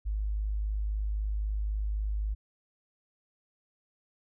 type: tone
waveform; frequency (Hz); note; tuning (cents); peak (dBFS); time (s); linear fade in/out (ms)
sine; 51.91; G#1; 0; -28; 0.05-2.35; 20
effects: none